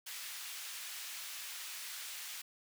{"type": "high-pass noise", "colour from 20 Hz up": "pink", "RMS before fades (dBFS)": -45, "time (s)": [0.06, 2.42], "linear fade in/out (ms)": 10, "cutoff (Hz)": 2100, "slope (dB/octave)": 12, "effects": []}